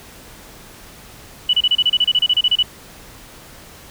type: tone bursts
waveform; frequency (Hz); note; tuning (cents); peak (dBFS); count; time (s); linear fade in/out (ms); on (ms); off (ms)
sine; 2960; F#7; 0; -11; 16; 1.49-2.628; 5; 43; 30
effects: pink hiss -41 dBFS RMS until 3.9 s